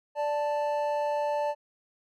triangle tone pair together, 587.3 / 880 Hz, D5 / A5, 0 / 0 cents, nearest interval perfect fifth, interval 700 cents, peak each -26 / -28 dBFS, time 0.15-1.55 s, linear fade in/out 50 ms, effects none

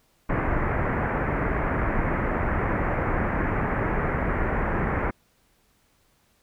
pink low-pass noise, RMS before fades -25 dBFS, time 0.29-5.11 s, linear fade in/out 10 ms, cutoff 2100 Hz, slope 48 dB/octave, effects pink hiss -65 dBFS RMS until 6.42 s

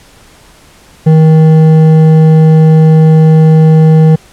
sine tone with hard clipping, 158.2 Hz, D#3, 29 cents sharp, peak -3 dBFS, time 1.06-4.16 s, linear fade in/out 10 ms, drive 8 dB, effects pink hiss -40 dBFS RMS until 4.32 s + low-pass 11000 Hz 12 dB/octave

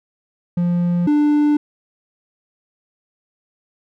triangle tone pair in turn, 174.61 / 296 Hz, F3 / D4, 0 / +14 cents, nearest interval major sixth, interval 914 cents, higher second, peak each -13 / -10 dBFS, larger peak second, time 0.57-1.07 / 1.07-1.57 s, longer neither, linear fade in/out 5 ms, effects none

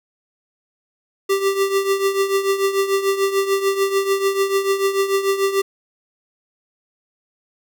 square tone with tremolo, 392 Hz, G4, in tune, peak -14 dBFS, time 1.29-5.62 s, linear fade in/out 10 ms, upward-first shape triangle, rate 6.8 Hz, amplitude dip 75%, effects none

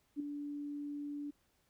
sine tone with ADSR envelope, 290 Hz, D4, 22 cents flat, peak -32 dBFS, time 0.16-1.31 s, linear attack 40 ms, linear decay 4 ms, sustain -7 dB, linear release 12 ms, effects pink hiss -75 dBFS RMS until 1.69 s

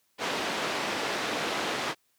pink band-pass noise, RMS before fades -31 dBFS, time 0.18-1.95 s, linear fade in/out 50 ms, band 330 to 4300 Hz, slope 12 dB/octave, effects white hiss -71 dBFS RMS until 2.18 s + high-pass 60 Hz 12 dB/octave

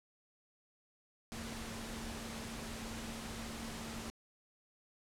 sine tone in noise, 226.6 Hz, A#3, 49 cents flat, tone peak -47 dBFS, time 1.32-4.1 s, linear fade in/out 0 ms, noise pink, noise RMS -45 dBFS, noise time 1.32-4.1 s, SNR -5 dB, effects low-pass 10000 Hz 12 dB/octave

